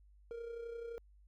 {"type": "tone with amplitude modulation", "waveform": "triangle", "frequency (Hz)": 466.2, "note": "A#4", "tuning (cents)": 0, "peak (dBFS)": -38, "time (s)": [0.31, 0.98], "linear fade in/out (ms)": 0, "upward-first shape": "sine", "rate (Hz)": 31.7, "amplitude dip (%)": 50, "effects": ["added 50 Hz sine -60 dBFS peak until 1.27 s"]}